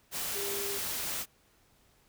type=tone in noise; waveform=sine; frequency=400.4 Hz; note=G4; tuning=37 cents sharp; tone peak=-37 dBFS; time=0.33-0.8 s; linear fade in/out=50 ms; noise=white; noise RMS=-35 dBFS; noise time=0.11-1.26 s; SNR=-5 dB; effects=pink hiss -66 dBFS RMS until 2.08 s